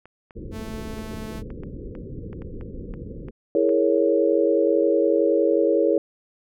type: clicks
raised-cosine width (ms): 0.5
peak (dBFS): -30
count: 12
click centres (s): 0.056 / 0.308 / 0.985 / 1.504 / 1.635 / 1.952 / 2.33 / 2.42 / 2.611 / 2.939 / 3.285 / 3.692
type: low-pass noise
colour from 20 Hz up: pink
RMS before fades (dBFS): -35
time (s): 0.35-3.31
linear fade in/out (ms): 20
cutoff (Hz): 520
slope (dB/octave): 96
type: tone with pitch glide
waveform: sawtooth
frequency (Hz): 219.9 to 218.5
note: A3 to A3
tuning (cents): -1 to -12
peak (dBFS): -30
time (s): 0.51-1.43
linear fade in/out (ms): 50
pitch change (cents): -11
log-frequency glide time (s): 0.79-1.17
type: chord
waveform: sine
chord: A# half-diminished seventh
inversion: second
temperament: equal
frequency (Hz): 329.6 / 415.3 / 466.2 / 554.4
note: E4 / G#4 / A#4 / C#5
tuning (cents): 0 / 0 / 0 / 0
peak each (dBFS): -22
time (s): 3.55-5.98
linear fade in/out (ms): 2
effects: none